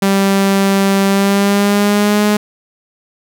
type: tone with pitch glide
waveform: sawtooth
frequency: 196 to 208.9 Hz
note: G3 to G#3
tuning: 0 to +10 cents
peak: -6 dBFS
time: 0.02-2.37 s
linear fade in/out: 5 ms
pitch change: +110 cents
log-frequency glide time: 1.06-2.24 s
effects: none